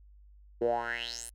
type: tone with band-pass filter sweep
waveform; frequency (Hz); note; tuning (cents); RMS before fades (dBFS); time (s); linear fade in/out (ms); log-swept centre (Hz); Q
10% pulse; 117.6; A#2; +16; -33; 0.61-1.3; 10; 390 to 11000; 6.4
effects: added 50 Hz sine -53 dBFS peak until 1.34 s